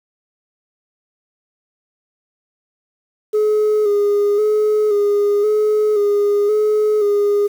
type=tone with vibrato; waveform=sine; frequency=417.5 Hz; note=G#4; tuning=9 cents sharp; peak=-10 dBFS; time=3.33-7.48 s; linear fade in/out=20 ms; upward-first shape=square; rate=0.95 Hz; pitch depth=33 cents each way; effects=tanh soft clip ceiling -11 dBFS + 7-bit